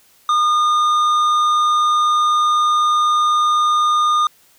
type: tone with tanh clipping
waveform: sine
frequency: 1218 Hz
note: D#6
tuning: 37 cents flat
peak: -14 dBFS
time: 0.29-4.27 s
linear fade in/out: 2 ms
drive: 9 dB
effects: white hiss -53 dBFS RMS until 4.58 s